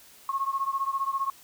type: beating tone pair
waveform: sine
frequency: 1084 / 1099 Hz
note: C#6 / C#6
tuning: -39 / -15 cents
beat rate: 15 Hz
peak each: -28 / -30 dBFS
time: 0.29-1.3 s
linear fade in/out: 2 ms
effects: white hiss -53 dBFS RMS until 1.43 s